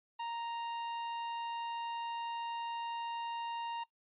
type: tone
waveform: 45% pulse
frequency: 932.3 Hz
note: A#5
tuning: in tune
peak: -37 dBFS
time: 0.19-3.84 s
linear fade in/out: 10 ms
effects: noise-tail reverb RT60 0.1 s tail -20 dB re dry + resampled to 8000 Hz